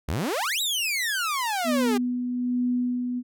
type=exponential two-way sweep; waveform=sawtooth; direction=up then down; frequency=61.6 to 3951 to 389.1 Hz; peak=-21 dBFS; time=0.08-1.98 s; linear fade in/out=10 ms; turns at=0.61 s
type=tone with tremolo; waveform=sine; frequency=246.9 Hz; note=B3; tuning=in tune; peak=-21 dBFS; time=1.64-3.23 s; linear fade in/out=50 ms; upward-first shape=sine; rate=1.2 Hz; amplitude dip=40%
effects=none